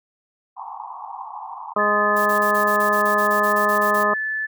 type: band-pass noise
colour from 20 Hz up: pink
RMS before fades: -34 dBFS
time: 0.56-1.74 s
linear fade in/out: 20 ms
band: 770 to 1100 Hz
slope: 96 dB/octave
type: harmonic tone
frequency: 207.7 Hz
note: G#3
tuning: in tune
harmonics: 1 / 2 / 3 / 4 / 5 / 6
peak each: -29 / -26 / -23 / -31 / -22 / -21 dBFS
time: 1.76-4.14 s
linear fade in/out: 5 ms
type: tone with pitch glide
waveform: sine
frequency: 1730 to 1742 Hz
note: A6 to A6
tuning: -30 to -18 cents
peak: -22 dBFS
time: 1.78-4.47 s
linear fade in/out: 20 ms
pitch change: +12 cents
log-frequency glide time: 3.29-3.53 s
type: noise bursts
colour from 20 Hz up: blue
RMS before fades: -34 dBFS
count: 15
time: 2.16-4.038 s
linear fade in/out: 10 ms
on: 100 ms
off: 27 ms
effects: none